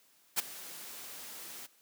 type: noise with ADSR envelope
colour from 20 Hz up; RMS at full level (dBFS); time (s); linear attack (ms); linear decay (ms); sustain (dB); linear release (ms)
white; -27; 0.36-1.67; 29; 15; -19; 18
effects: white hiss -66 dBFS RMS until 1.81 s + high-pass 150 Hz 12 dB/octave